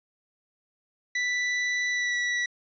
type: tone with pitch glide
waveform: 40% pulse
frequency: 1975.5 to 1949.4 Hz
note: B6 to B6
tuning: 0 to -23 cents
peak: -24 dBFS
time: 1.15-2.46 s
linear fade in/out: 5 ms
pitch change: -23 cents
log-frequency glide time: 1.9-2.16 s
effects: resampled to 16000 Hz + 10-bit